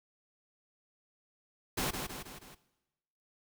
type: noise with echo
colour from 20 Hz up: pink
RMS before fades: -33 dBFS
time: 1.77-1.91 s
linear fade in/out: 10 ms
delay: 160 ms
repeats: 4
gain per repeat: -5 dB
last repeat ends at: 2.55 s
effects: noise-tail reverb RT60 1.0 s tail -17 dB re dry